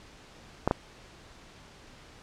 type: clicks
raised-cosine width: 1 ms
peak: -9 dBFS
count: 2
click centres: 0.676 / 0.711 s
effects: pink hiss -52 dBFS RMS until 2.22 s + low-pass 6000 Hz 12 dB/octave

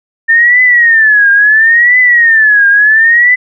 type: tone with vibrato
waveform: sine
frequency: 1800 Hz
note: A6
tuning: 39 cents sharp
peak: -3 dBFS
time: 0.28-3.36 s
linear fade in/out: 20 ms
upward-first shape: triangle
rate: 0.73 Hz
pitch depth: 200 cents each way
effects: none

